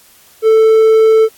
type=tone; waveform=triangle; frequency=441.8 Hz; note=A4; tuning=7 cents sharp; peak=-3 dBFS; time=0.42-1.29 s; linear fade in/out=50 ms; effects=white hiss -45 dBFS RMS until 1.37 s + AAC 64 kbps